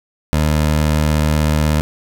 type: tone with vibrato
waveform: 20% pulse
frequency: 76.4 Hz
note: D#2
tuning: 31 cents flat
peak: -8 dBFS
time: 0.33-1.81 s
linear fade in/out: 0 ms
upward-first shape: square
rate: 16 Hz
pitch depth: 9 cents each way
effects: none